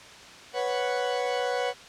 40% pulse chord, B suspended second, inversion none, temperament equal, 493.9 / 554.4 / 740 Hz, B4 / C#5 / F#5, 0 / 0 / 0 cents, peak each -28 / -31 / -30 dBFS, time 0.53-1.74 s, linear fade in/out 50 ms, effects white hiss -46 dBFS RMS until 1.88 s + low-pass 5000 Hz 12 dB/octave

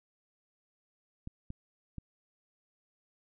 clicks, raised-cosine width 5 ms, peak -28 dBFS, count 3, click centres 1.274 / 1.504 / 1.983 s, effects none

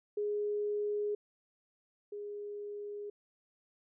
sine tone pair in turn, 415.3 / 412 Hz, G#4 / G#4, 0 / -14 cents, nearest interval unison, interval 14 cents, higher first, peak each -31 / -39 dBFS, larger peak first, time 0.17-1.15 / 2.12-3.1 s, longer neither, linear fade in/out 5 ms, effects none

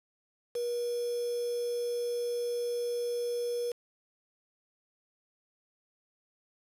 sine tone with quantisation, 480 Hz, B4, 49 cents flat, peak -30 dBFS, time 0.55-3.72 s, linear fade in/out 5 ms, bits 7, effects resampled to 32000 Hz

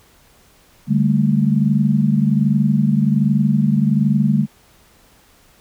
sine chord, D suspended fourth, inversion none, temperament equal with one note detuned, 146.83 / 198.73 / 220 Hz, D3 / G3 / A3, 0 / +24 / 0 cents, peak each -17 dBFS, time 0.87-4.47 s, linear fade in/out 50 ms, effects pink hiss -52 dBFS RMS until 5.6 s

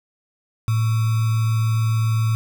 sine tone with sample-and-hold, 111.6 Hz, A2, 25 cents sharp, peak -16 dBFS, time 0.68-2.35 s, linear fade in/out 0 ms, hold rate 1225 Hz, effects none

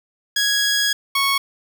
15% pulse tone pair in turn, 1661.2 / 1104.9 Hz, G#6 / C#6, 0 / -6 cents, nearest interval perfect fifth, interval 706 cents, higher first, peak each -10 dBFS, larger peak neither, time 0.36-0.93 / 1.15-1.38 s, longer first, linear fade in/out 5 ms, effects none

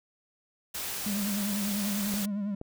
white noise, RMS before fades -35 dBFS, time 0.74-2.26 s, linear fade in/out 10 ms
triangle tone with vibrato, 203.3 Hz, G#3, 37 cents flat, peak -27 dBFS, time 1.06-2.55 s, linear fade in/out 5 ms, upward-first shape triangle, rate 10 Hz, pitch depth 74 cents each way
clicks, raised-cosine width 2 ms, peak -27 dBFS, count 2, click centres 2.139 / 2.614 s
effects none

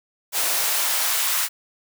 white noise with high-pass filter sweep, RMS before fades -22 dBFS, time 0.32-1.49 s, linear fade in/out 50 ms, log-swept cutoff 510 to 1100 Hz, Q 1.1, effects none

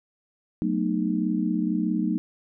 sine chord, B dominant seventh, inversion second, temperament just, 185.21 / 222.2 / 246.9 / 308.7 Hz, F#3 / A3 / B3 / D#4, +2 / +17 / 0 / -14 cents, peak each -27 / -27 / -31 / -27 dBFS, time 0.62-2.18 s, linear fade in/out 0 ms, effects none

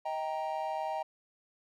triangle chord, Eb major, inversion none, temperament equal with one note detuned, 631.7 / 784 / 932.3 Hz, Eb5 / G5 / Bb5, +26 / 0 / 0 cents, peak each -35 / -34 / -36 dBFS, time 0.05-1.03 s, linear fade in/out 10 ms, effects none

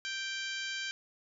harmonic tone, 784 Hz, G5, in tune, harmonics 2 / 3 / 4 / 5 / 6 / 7 / 8 / 9, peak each -39 / -42 / -41 / -46 / -45 / -50 / -49 / -52 dBFS, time 0.05-0.91 s, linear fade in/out 0 ms, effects none

